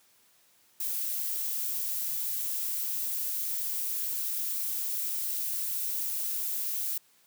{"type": "noise", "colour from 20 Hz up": "violet", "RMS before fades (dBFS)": -32, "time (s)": [0.8, 6.98], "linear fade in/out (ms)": 5, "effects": ["white hiss -64 dBFS RMS until 7.26 s", "high-pass 100 Hz 12 dB/octave"]}